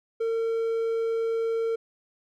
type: tone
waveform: triangle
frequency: 454.7 Hz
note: A#4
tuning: 43 cents flat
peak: -22 dBFS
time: 0.2-1.76 s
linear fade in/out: 10 ms
effects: none